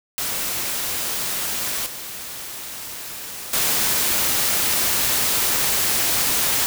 white noise with level steps, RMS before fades -25 / -33 / -20 dBFS, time 0.18-6.66 s, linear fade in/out 0 ms, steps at 1.86 / 3.53 s, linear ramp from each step 5 ms, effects none

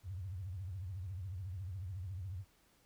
sine tone with vibrato, 93.1 Hz, F#2, 11 cents sharp, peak -40 dBFS, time 0.03-2.45 s, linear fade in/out 50 ms, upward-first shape triangle, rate 14 Hz, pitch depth 220 cents each way, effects pink hiss -70 dBFS RMS until 2.85 s

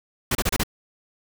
pink noise bursts, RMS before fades -22 dBFS, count 5, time 0.31-0.635 s, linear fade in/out 5 ms, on 41 ms, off 30 ms, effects none

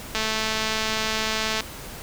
click train, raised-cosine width 0.2 ms, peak -8 dBFS, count 320, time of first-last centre 0.15-1.607 s, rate 219 Hz, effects pink hiss -38 dBFS RMS until 2.02 s

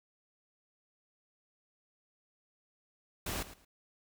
pink noise with echo, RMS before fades -37 dBFS, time 3.26-3.43 s, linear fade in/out 5 ms, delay 110 ms, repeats 2, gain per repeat -14 dB, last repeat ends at 3.65 s, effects none

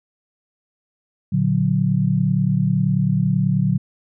sine chord, Bb augmented, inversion none, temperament equal, 116.54 / 146.83 / 185 Hz, Bb2 / D3 / F#3, 0 / 0 / 0 cents, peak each -22 / -19 / -19 dBFS, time 1.32-3.78 s, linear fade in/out 10 ms, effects none

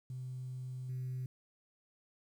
sine tone with level steps, 128 Hz, C3, 38 cents flat, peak -39 / -35 dBFS, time 0.1-1.26 s, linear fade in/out 2 ms, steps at 0.89 s, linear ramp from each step 2 ms, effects tanh soft clip ceiling -34 dBFS + 11-bit

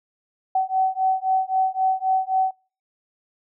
sine beating tone pair, 756 / 759.8 Hz, F#5 / F#5, +37 / +46 cents, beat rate 3.8 Hz, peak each -22 dBFS, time 0.55-2.51 s, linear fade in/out 5 ms, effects noise-tail reverb RT60 0.4 s tail -26 dB re dry

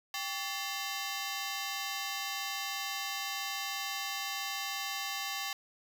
10% pulse ring-modulated tone, 961 Hz, B5, 48 cents flat, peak -23 dBFS, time 0.14-5.53 s, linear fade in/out 2 ms, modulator 171 Hz, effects none

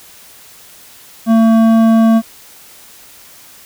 sine tone with hard clipping, 225.2 Hz, A3, 40 cents sharp, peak -8 dBFS, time 1.26-2.22 s, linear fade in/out 50 ms, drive 10 dB, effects white hiss -40 dBFS RMS until 3.65 s

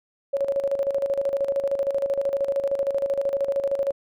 sine tone with tremolo, 554.4 Hz, C#5, in tune, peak -19 dBFS, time 0.33-3.92 s, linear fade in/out 10 ms, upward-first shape square, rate 13 Hz, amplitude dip 65%, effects none

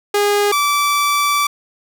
sawtooth tone pair in turn, 410 / 1159.7 Hz, G#4 / D6, -22 / -22 cents, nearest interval octave + tritone, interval 1800 cents, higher second, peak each -9 / -10 dBFS, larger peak first, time 0.14-0.52 / 0.52-1.47 s, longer second, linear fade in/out 5 ms, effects none

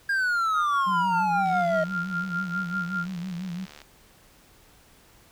triangle exponential sweep, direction down, 1628 to 622.3 Hz, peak -20 dBFS, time 0.09-1.84 s, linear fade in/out 5 ms
sine tone with tremolo, 1396.9 Hz, F6, in tune, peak -25 dBFS, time 0.53-3.07 s, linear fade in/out 50 ms, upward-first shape sine, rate 5 Hz, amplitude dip 80%
sine tone with vibrato, 180.2 Hz, F#3, 45 cents flat, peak -30 dBFS, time 0.86-3.66 s, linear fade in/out 20 ms, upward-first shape sine, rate 5.9 Hz, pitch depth 96 cents each way
click train, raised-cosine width 0.2 ms, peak -27 dBFS, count 174, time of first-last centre 1.46-3.817 s, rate 73.4 Hz
effects pink hiss -56 dBFS RMS until 5.31 s

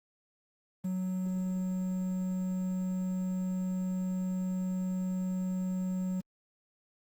triangle tone with quantisation, 185 Hz, F#3, in tune, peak -28 dBFS, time 0.84-6.21 s, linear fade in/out 10 ms, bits 9, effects Opus 24 kbps

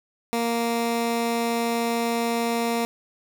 15% pulse tone, 233.1 Hz, A#3, in tune, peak -16 dBFS, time 0.33-2.85 s, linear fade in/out 0 ms, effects none

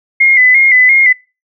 sine tone with vibrato, 2072 Hz, C7, 17 cents flat, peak -4 dBFS, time 0.2-1.13 s, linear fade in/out 10 ms, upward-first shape square, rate 2.9 Hz, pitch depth 55 cents each way, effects noise-tail reverb RT60 0.3 s tail -24 dB re dry

